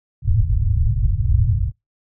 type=low-pass noise; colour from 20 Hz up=white; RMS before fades=-17 dBFS; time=0.22-1.72 s; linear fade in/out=50 ms; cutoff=120 Hz; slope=48 dB/octave; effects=noise-tail reverb RT60 0.2 s tail -26 dB re dry